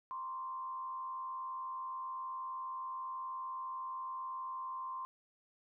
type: tone with frequency modulation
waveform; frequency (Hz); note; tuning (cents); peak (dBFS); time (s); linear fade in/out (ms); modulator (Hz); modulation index
sine; 1046.5; C6; 0; -39; 0.11-5.05; 0; 87.9; 0.54
effects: none